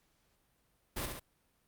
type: noise with echo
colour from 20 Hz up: pink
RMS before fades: -37 dBFS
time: 0.96-1.06 s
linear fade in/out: 10 ms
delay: 69 ms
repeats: 2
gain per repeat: -4 dB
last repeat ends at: 1.198 s
effects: pink hiss -74 dBFS RMS until 1.67 s + Opus 48 kbps